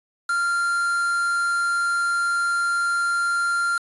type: tone with quantisation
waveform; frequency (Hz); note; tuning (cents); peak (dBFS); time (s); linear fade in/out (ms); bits
triangle; 1389; F6; -10; -18; 0.29-3.78; 5; 5
effects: resampled to 24000 Hz